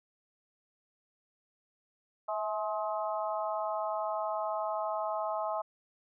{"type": "harmonic tone with a mistuned harmonic", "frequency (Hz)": 211.6, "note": "G#3", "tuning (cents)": 33, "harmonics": [3, 4, 5, 6], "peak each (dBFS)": [-34, -36, -38, -40], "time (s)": [2.28, 5.62], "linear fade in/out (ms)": 10, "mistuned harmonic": 3, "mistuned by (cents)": 35, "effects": []}